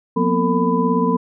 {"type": "tone cluster", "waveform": "sine", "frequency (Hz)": [178.4, 235.2, 252.4, 452.4, 999], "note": ["F3", "A#3", "B3", "A4", "B5"], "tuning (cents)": [37, 16, 38, 48, 20], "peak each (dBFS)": -21, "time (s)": [0.16, 1.17], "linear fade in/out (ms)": 10, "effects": []}